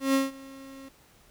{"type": "tone with ADSR envelope", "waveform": "35% pulse", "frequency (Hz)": 270, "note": "C#4", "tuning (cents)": -45, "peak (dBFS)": -18, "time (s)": [0, 0.89], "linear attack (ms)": 140, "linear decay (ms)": 170, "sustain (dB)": -23, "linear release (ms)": 9, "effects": ["pink hiss -59 dBFS RMS until 1.3 s"]}